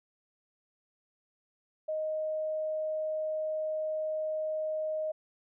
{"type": "tone", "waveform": "sine", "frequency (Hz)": 623, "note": "D#5", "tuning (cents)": 2, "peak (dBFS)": -30, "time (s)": [1.88, 5.12], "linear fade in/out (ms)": 10, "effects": []}